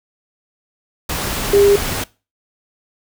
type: tone in noise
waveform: sine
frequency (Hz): 402.9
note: G4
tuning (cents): +48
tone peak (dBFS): -8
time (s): 1.53-1.76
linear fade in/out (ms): 5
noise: pink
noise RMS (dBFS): -22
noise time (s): 1.09-2.04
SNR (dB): +11
effects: noise-tail reverb RT60 0.3 s tail -21 dB re dry